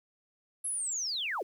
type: linear sweep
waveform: sine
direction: down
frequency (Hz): 11175 to 277.2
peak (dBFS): -31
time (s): 0.64-1.43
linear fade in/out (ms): 10
effects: 10-bit